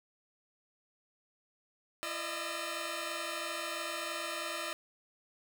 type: tone cluster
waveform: 10% pulse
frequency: 336.9 / 601 / 624 / 1334 Hz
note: E4 / D5 / D#5 / E6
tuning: +38 / +40 / +5 / +20 cents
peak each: -35 / -32 / -33 / -36 dBFS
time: 2.03-4.73 s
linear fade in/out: 0 ms
effects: none